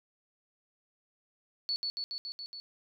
sine tone with echo, 4435 Hz, C#8, in tune, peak -29 dBFS, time 1.69-1.76 s, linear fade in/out 0 ms, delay 140 ms, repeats 6, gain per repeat -2 dB, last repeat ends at 2.6 s, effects none

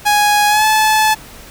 sawtooth tone with pitch glide, 830.6 to 865.4 Hz, G#5 to A5, 0 to -29 cents, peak -6 dBFS, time 0.05-1.15 s, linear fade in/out 20 ms, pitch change +71 cents, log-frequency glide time 0.48-0.65 s, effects pink hiss -37 dBFS RMS until 1.5 s

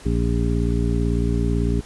harmonic tone, 58 Hz, A#1, 8 cents flat, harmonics 1 / 2 / 3 / 4 / 5 / 7, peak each -21 / -24 / -26 / -27 / -28 / -29 dBFS, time 0.05-1.81 s, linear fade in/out 10 ms, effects pink hiss -44 dBFS RMS until 1.85 s + resampled to 24000 Hz

